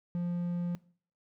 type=tone; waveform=triangle; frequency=174.61 Hz; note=F3; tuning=in tune; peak=-28 dBFS; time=0.15-0.75 s; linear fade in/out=0 ms; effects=noise-tail reverb RT60 0.5 s tail -22 dB re dry